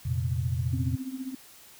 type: chord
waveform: sine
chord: F suspended fourth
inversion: none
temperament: just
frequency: 87.31 / 116.41 / 130.96 Hz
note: F2 / Bb2 / C3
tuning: 0 / -2 / +2 cents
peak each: -30 dBFS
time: 0.05-0.96 s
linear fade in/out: 10 ms
type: tone with tremolo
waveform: sine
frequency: 261.6 Hz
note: C4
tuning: in tune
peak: -29 dBFS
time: 0.73-1.35 s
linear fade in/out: 5 ms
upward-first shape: triangle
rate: 15 Hz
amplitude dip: 85%
effects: white hiss -52 dBFS RMS until 1.79 s

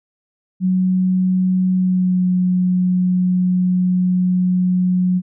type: tone with pitch glide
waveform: sine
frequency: 185 to 182.03 Hz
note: F#3 to F#3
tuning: 0 to -28 cents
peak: -13 dBFS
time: 0.6-5.22 s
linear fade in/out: 50 ms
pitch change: -28 cents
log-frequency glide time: 1.73-2.26 s
effects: none

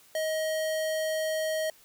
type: tone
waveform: square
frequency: 630 Hz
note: D#5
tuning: 21 cents sharp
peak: -28 dBFS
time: 0.15-1.7 s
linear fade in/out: 2 ms
effects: white hiss -58 dBFS RMS until 1.84 s

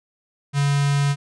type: tone with notch filter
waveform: square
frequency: 141.9 Hz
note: C#3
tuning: 41 cents sharp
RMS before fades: -19 dBFS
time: 0.53-1.16 s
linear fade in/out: 50 ms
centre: 490 Hz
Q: 0.78
effects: resampled to 22050 Hz

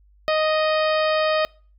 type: harmonic tone with a mistuned harmonic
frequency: 622.3 Hz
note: D#5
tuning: in tune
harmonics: 1 / 2 / 3 / 4 / 5 / 6 / 7 / 8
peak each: -19 / -25 / -29 / -31 / -33 / -35 / -36 / -37 dBFS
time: 0.28-1.45 s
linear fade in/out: 0 ms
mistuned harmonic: 7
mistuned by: +26 cents
effects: noise-tail reverb RT60 0.4 s tail -26 dB re dry + added 50 Hz sine -52 dBFS peak until 1.78 s

